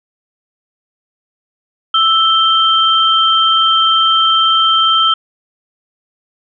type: tone pair together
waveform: sine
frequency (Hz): 1318.5 / 3139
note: E6 / G7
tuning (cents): 0 / +2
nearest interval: octave + minor third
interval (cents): 1502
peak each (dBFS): -11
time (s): 1.94-5.14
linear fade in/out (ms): 5
effects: none